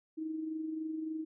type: tone with amplitude modulation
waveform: sine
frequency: 316.2 Hz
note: D#4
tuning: 28 cents sharp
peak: -33 dBFS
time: 0.17-1.25 s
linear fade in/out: 20 ms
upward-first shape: sine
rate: 23.5 Hz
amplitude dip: 45%
effects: none